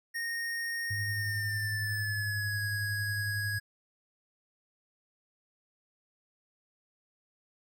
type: tone with pitch glide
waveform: square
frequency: 1853 to 1660.4 Hz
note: A#6 to G#6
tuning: -11 to -1 cents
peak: -33 dBFS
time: 0.14-3.6 s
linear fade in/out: 20 ms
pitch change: -190 cents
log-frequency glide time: 1.05-2.62 s
type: tone with tremolo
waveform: sine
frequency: 103.83 Hz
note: G#2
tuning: in tune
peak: -32 dBFS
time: 0.9-3.59 s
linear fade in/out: 10 ms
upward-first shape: sine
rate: 11 Hz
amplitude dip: 40%
effects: none